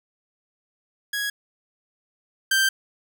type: tone pair in turn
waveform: sawtooth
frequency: 1661.2 / 1568 Hz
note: G#6 / G6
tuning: 0 / 0 cents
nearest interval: minor second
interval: 100 cents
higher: first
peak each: -21 / -14 dBFS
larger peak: second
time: 1.13-1.3 / 2.51-2.69 s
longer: second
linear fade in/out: 5 ms
effects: none